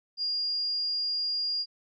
sine tone, 4827 Hz, D8, 47 cents sharp, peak -27 dBFS, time 0.17-1.66 s, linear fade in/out 50 ms, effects none

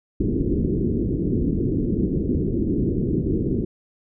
white low-pass noise, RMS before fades -22 dBFS, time 0.2-3.65 s, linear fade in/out 5 ms, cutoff 390 Hz, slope 48 dB/octave, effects none

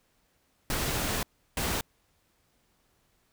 pink noise bursts at uneven times, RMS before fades -30 dBFS, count 2, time 0.7-1.23 / 1.57-1.81 s, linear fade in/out 2 ms, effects pink hiss -70 dBFS RMS until 3.32 s

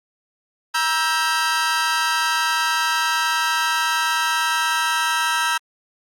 sawtooth chord, E diminished, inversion second, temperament just, 949.3 / 1318.5 / 1582.2 Hz, Bb5 / E6 / G6, +31 / 0 / +16 cents, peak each -19 dBFS, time 0.74-5.58 s, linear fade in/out 10 ms, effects low-pass 11000 Hz 12 dB/octave + Opus 48 kbps

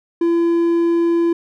triangle tone, 338.4 Hz, E4, 45 cents sharp, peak -11 dBFS, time 0.21-1.33 s, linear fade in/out 5 ms, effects none

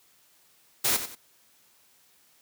white noise with echo, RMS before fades -24 dBFS, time 0.84-0.97 s, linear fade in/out 10 ms, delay 92 ms, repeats 2, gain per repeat -10 dB, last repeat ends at 1.154 s, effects white hiss -62 dBFS RMS until 2.41 s + high-pass 80 Hz 12 dB/octave

